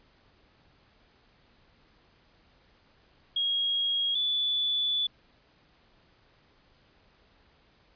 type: tone pair in turn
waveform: sine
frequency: 3282 / 3463 Hz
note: G#7 / A7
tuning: -21 / -28 cents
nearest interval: minor second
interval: 93 cents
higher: second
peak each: -25 / -25 dBFS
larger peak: neither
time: 3.36-4.15 / 4.15-5.07 s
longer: second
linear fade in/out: 5 ms
effects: pink hiss -63 dBFS RMS until 7.95 s + resampled to 11025 Hz